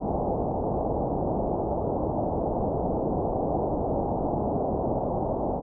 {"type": "low-pass noise", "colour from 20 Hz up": "white", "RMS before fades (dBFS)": -27, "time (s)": [0, 5.62], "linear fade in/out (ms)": 50, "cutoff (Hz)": 820, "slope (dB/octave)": 48, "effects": []}